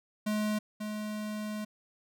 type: tone pair in turn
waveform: square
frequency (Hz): 212.2 / 212.2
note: G#3 / G#3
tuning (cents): +38 / +38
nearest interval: unison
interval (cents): 0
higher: neither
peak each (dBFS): -29 / -35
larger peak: first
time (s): 0.26-0.59 / 0.8-1.65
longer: second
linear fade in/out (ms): 10
effects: none